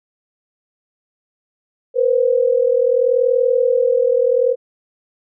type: tone pair together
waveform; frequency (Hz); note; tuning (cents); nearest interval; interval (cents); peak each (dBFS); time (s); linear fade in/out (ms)
sine; 477.6 / 518.3; A#4 / C5; +42 / -16; minor second; 142; -15 / -15; 1.94-4.56; 50
effects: none